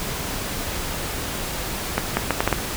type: accelerating click train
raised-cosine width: 0.5 ms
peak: -3 dBFS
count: 6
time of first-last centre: 1.98-2.527 s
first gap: 190 ms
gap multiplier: 0.72
effects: pink hiss -28 dBFS RMS until 2.76 s

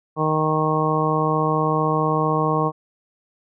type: harmonic tone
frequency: 155.56 Hz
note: D#3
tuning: in tune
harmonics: 1 / 2 / 3 / 4 / 5 / 6 / 7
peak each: -23 / -26 / -24 / -28 / -27 / -28 / -23 dBFS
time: 0.16-2.72 s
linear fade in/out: 50 ms
effects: none

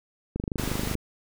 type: click train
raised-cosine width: 3 ms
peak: -16 dBFS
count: 16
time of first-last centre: 0.36-0.953 s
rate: 25.3 Hz
type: noise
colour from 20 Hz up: pink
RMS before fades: -33 dBFS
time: 0.58-0.95 s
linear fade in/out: 5 ms
effects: none

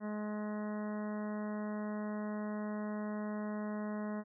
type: harmonic tone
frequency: 210.8 Hz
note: G#3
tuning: 26 cents sharp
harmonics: 1 / 2 / 3 / 4 / 5 / 6 / 7 / 8 / 9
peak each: -37 / -47 / -45 / -53 / -50 / -56 / -55 / -59 / -56 dBFS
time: 0-4.24 s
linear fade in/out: 50 ms
effects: none

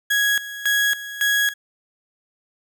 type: tone with tremolo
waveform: 35% pulse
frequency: 1661.2 Hz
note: G#6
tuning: in tune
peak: -15 dBFS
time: 0.1-1.54 s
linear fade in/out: 10 ms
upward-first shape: square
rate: 1.8 Hz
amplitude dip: 80%
effects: none

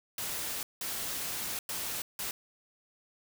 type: noise bursts at uneven times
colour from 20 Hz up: white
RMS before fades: -36 dBFS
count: 4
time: 0.18-0.63 / 0.81-1.59 / 1.69-2.02 / 2.19-2.31 s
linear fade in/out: 2 ms
effects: none

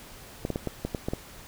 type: clicks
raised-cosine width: 2 ms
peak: -15 dBFS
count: 8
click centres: 0.451 / 0.503 / 0.559 / 0.673 / 0.85 / 0.948 / 1.085 / 1.135 s
effects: pink hiss -47 dBFS RMS until 1.47 s

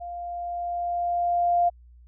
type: tone with level ramp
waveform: sine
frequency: 698.5 Hz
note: F5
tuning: in tune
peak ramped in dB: -33 to -17 dBFS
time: 0-1.7 s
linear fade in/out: 20 ms
effects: added 60 Hz sine -48 dBFS peak until 2.07 s

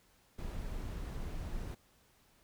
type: noise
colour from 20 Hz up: brown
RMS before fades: -40 dBFS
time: 0.38-1.75 s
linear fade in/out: 10 ms
effects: pink hiss -68 dBFS RMS until 2.43 s

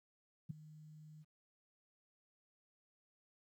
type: tone with ADSR envelope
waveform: sine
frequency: 153.9 Hz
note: D#3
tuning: 19 cents flat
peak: -36 dBFS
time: 0.49-1.25 s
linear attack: 15 ms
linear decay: 8 ms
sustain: -18 dB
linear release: 36 ms
effects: 13-bit

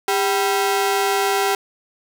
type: ring-modulated tone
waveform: sawtooth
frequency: 587.3 Hz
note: D5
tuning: in tune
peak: -10 dBFS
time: 0.08-1.55 s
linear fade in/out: 2 ms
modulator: 187 Hz
effects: none

